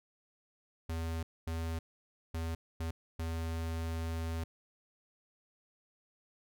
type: tone bursts at uneven times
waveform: square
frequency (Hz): 82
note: E2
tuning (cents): -9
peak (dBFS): -35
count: 5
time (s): 0.89-1.23 / 1.47-1.79 / 2.34-2.55 / 2.8-2.91 / 3.19-4.44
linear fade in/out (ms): 5
effects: none